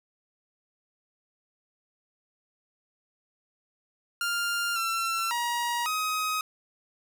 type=tone with pitch steps; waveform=sawtooth; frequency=1399 / 1349 / 952 / 1261 Hz; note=F6 / E6 / A#5 / D#6; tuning=+3 / +40 / +36 / +23 cents; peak=-23 dBFS; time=4.21-6.41 s; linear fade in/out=2 ms; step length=550 ms; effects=none